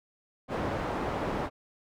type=low-pass noise; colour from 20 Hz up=white; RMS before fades=-32 dBFS; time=0.48-1.5 s; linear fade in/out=50 ms; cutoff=840 Hz; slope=12 dB/octave; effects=none